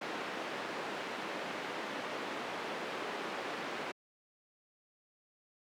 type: band-pass noise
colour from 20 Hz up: pink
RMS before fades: -40 dBFS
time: 0.01-3.92 s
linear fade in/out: 10 ms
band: 290 to 2700 Hz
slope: 12 dB/octave
effects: high-pass 150 Hz 12 dB/octave